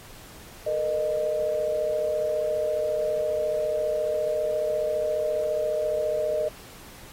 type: tone cluster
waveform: sine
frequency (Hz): 445.9 / 480.5 / 614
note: A4 / B4 / D#5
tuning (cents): +23 / -48 / -23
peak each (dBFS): -32 / -32 / -24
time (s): 0.66-6.49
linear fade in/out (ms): 10
effects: pink hiss -47 dBFS RMS until 7.12 s + AAC 48 kbps